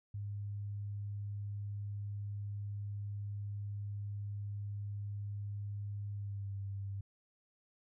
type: tone with pitch glide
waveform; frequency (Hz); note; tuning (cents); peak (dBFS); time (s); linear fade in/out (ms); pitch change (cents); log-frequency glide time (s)
sine; 102 to 98.92; G#2 to G2; -31 to +16; -38; 0.14-7.01; 5; -53; 6.12-6.53
effects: none